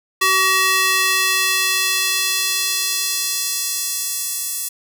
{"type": "tone with high-pass filter sweep", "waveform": "square", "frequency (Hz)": 378.7, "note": "F#4", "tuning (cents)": 40, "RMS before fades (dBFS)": -19, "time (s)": [0.21, 4.69], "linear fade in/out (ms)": 10, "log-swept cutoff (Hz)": [1300, 8500], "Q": 0.91, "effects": []}